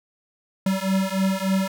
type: beating tone pair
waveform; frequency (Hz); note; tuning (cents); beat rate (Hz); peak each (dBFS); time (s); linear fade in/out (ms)
square; 190 / 193.4; F#3 / G3; +46 / -23; 3.4; -24; 0.66-1.68; 5
effects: none